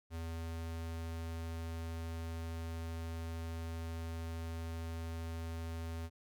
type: tone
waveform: square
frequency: 82.41 Hz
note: E2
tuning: in tune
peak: -40 dBFS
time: 0.1-6.1 s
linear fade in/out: 50 ms
effects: none